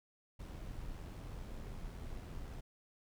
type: noise with amplitude modulation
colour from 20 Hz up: brown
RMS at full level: -44 dBFS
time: 0.39-2.61 s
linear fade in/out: 10 ms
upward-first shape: sine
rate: 85.3 Hz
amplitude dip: 35%
effects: none